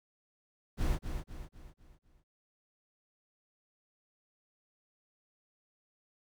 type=noise with echo; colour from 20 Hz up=brown; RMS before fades=-30 dBFS; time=0.77-0.99 s; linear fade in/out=50 ms; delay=250 ms; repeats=5; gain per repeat=-7 dB; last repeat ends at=2.24 s; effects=none